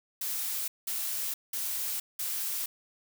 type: noise bursts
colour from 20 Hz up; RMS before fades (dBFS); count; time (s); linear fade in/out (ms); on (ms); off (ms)
blue; -33; 4; 0.21-2.66; 5; 470; 190
effects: none